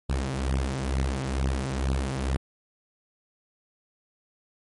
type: beating tone pair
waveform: sawtooth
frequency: 65.41 / 67.61 Hz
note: C2 / C#2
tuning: 0 / -43 cents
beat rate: 2.2 Hz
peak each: -24 dBFS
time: 0.09-2.37 s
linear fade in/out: 10 ms
effects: MP3 48 kbps